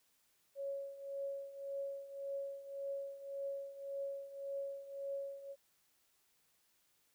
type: tone with tremolo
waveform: sine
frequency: 554.4 Hz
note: C#5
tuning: in tune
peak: -37 dBFS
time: 0.55-5.56 s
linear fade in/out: 50 ms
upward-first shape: triangle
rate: 1.8 Hz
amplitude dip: 80%
effects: white hiss -75 dBFS RMS until 7.14 s